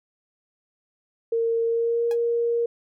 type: tone with pitch glide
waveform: sine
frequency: 459.2 to 469.1 Hz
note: A#4 to A#4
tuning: -26 to +11 cents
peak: -20 dBFS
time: 1.32-2.66 s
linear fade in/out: 5 ms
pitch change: +37 cents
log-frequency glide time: 1.64-2.05 s
type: tone with exponential decay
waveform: sawtooth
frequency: 830 Hz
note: G#5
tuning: 1 cent flat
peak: -30 dBFS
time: 2.11-2.18 s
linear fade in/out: 1 ms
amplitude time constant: 15 ms
effects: none